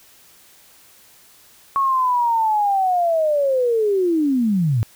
sine linear sweep, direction down, 1108.7 to 102.9 Hz, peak -15 dBFS, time 1.76-4.83 s, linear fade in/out 0 ms, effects white hiss -50 dBFS RMS until 4.95 s

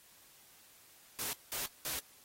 white noise bursts, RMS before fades -38 dBFS, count 3, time 1.19-1.99 s, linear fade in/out 0 ms, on 140 ms, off 190 ms, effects white hiss -61 dBFS RMS until 2.24 s + AAC 48 kbps

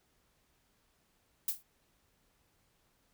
violet noise with exponential decay, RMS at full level -28 dBFS, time 1.48-1.63 s, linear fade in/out 5 ms, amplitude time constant 31 ms, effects pink hiss -73 dBFS RMS until 3.13 s

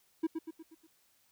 triangle tone with echo, 323.3 Hz, E4, 34 cents flat, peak -25 dBFS, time 0.23-0.27 s, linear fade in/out 10 ms, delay 120 ms, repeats 5, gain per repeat -6 dB, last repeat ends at 0.87 s, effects white hiss -70 dBFS RMS until 1.31 s

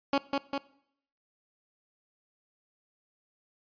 15% pulse tone with echo, 278.3 Hz, C#4, 7 cents sharp, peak -17 dBFS, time 0.13-0.18 s, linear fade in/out 2 ms, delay 200 ms, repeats 2, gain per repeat -3 dB, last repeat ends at 0.58 s, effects noise-tail reverb RT60 0.7 s tail -20 dB re dry + resampled to 11025 Hz

